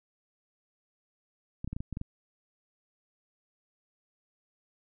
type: clicks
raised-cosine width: 5 ms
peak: -23 dBFS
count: 8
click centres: 1.645 / 1.676 / 1.73 / 1.765 / 1.805 / 1.927 / 1.971 / 2.014 s
effects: none